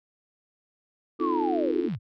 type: chord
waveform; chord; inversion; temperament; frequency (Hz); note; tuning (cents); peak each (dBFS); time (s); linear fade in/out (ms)
sine; F dominant seventh; second; just; 261.9 / 314.3 / 349.2 / 436.5; C4 / Eb4 / F4 / A4; +2 / +18 / 0 / -14; -33 / -28 / -28 / -32; 1.19-1.89; 20
type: linear sweep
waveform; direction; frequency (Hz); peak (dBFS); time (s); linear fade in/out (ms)
sine; down; 1195 to 81.2; -27; 1.19-1.99; 50
type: click train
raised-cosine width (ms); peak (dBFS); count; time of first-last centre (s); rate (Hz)
0.3; -30; 61; 1.2-1.949; 80.1
effects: none